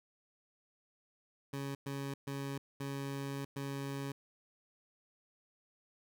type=tone bursts at uneven times; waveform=20% pulse; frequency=138.59 Hz; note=C#3; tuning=in tune; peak=-33 dBFS; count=5; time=1.53-1.75 / 1.86-2.14 / 2.27-2.58 / 2.8-3.45 / 3.56-4.12 s; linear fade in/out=5 ms; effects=none